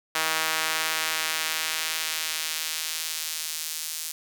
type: tone with high-pass filter sweep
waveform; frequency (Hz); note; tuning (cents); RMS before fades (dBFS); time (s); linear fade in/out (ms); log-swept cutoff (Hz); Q
sawtooth; 159.1; D#3; +39; -29; 0.15-4.12; 5; 1200 to 5900; 0.72
effects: none